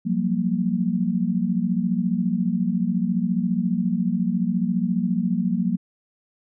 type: tone cluster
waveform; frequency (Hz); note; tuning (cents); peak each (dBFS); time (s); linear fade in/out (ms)
sine; 177.2 / 191.6 / 232.3; F3 / G3 / A#3; +25 / -39 / -6; -24; 0.05-5.77; 20
effects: none